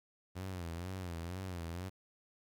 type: tone with vibrato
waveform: sawtooth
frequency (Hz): 88.7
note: F2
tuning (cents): +27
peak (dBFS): -36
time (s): 0.35-1.9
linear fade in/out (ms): 20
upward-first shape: sine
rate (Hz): 2.1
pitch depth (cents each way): 120
effects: 12-bit